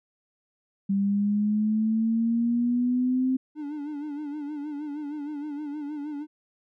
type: exponential sweep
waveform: sine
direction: up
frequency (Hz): 196 to 261.6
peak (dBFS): -21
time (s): 0.89-3.37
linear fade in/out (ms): 10
type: tone with vibrato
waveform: triangle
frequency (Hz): 294.6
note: D4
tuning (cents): +6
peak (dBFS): -29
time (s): 3.55-6.27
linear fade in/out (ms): 50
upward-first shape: sine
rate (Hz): 6.4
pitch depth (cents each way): 66
effects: none